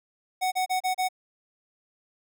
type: tone bursts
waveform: square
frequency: 743 Hz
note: F#5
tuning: 7 cents sharp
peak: -24 dBFS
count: 5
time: 0.41-1.088 s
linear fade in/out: 20 ms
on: 110 ms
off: 32 ms
effects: none